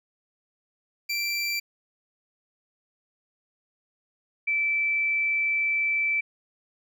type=tone pair in turn; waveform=25% pulse / sine; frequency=2349 / 2323 Hz; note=D7 / D7; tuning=0 / -20 cents; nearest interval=unison; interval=20 cents; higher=first; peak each=-22 dBFS; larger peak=neither; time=1.09-1.6 / 4.47-6.21 s; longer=second; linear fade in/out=10 ms; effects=none